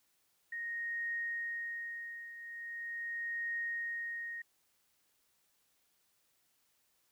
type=tone with tremolo; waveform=sine; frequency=1864.7 Hz; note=A#6; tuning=in tune; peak=-34 dBFS; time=0.52-4.42 s; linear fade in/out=5 ms; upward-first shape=triangle; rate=0.41 Hz; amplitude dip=75%; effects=white hiss -75 dBFS RMS until 7.11 s